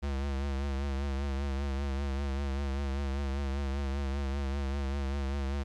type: tone with vibrato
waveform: square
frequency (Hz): 69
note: C#2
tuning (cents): -7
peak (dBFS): -31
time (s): 0.02-5.64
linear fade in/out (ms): 20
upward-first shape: triangle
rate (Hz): 5.1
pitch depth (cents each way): 65
effects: low-pass 6000 Hz 12 dB/octave + 12-bit